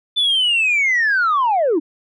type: linear sweep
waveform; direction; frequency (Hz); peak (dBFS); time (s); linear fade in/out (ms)
sine; down; 3533 to 277.2; -12; 0.16-1.8; 20
effects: tanh soft clip ceiling -11 dBFS